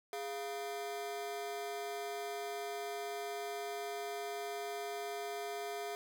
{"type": "ring-modulated tone", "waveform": "40% pulse", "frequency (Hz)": 554.4, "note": "C#5", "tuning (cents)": 0, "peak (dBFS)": -35, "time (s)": [0.13, 5.95], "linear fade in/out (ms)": 0, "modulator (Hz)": 142, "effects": []}